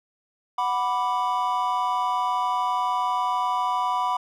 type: chord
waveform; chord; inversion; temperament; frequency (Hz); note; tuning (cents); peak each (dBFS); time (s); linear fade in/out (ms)
triangle; B minor; second; equal; 740 / 987.8 / 1174.7; F#5 / B5 / D6; 0 / 0 / 0; -26 / -22 / -27; 0.58-4.17; 5
effects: none